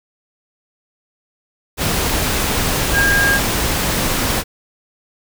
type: tone in noise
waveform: sine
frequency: 1618 Hz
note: G#6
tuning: 46 cents flat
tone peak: -13 dBFS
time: 2.92-3.4 s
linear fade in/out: 50 ms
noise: pink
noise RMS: -18 dBFS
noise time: 1.77-4.44 s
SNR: +2 dB
effects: none